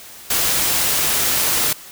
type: noise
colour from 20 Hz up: white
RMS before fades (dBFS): -18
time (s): 0.3-1.73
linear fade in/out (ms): 5
effects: white hiss -39 dBFS RMS until 1.91 s